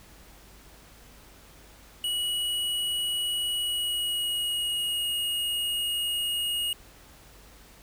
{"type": "tone with pitch glide", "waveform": "square", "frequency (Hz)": [2919, 2871], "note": ["F#7", "F7"], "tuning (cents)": [-24, 47], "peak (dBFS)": -27, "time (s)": [2.04, 6.73], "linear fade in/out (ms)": 2, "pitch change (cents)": -29, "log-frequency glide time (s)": [3.55, 5.11], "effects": ["added 50 Hz sine -55 dBFS peak until 7.82 s", "pink hiss -53 dBFS RMS until 7.82 s"]}